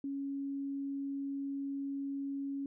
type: tone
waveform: sine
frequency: 277.2 Hz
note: C#4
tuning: in tune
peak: -35 dBFS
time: 0.04-2.66 s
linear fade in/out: 2 ms
effects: none